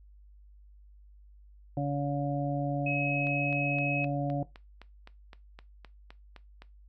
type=harmonic tone; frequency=142.1 Hz; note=C#3; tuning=43 cents sharp; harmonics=1 / 2 / 4 / 5; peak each=-30 / -33 / -36 / -37 dBFS; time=1.77-4.43 s; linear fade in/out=2 ms
type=tone; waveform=sine; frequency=2557 Hz; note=D#7; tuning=47 cents sharp; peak=-31 dBFS; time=2.86-4.05 s; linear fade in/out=5 ms
type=click train; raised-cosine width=0.3 ms; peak=-31 dBFS; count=14; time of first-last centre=3.27-6.621 s; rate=3.88 Hz
effects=noise-tail reverb RT60 0.2 s tail -17 dB re dry + added 50 Hz sine -52 dBFS peak until 6.88 s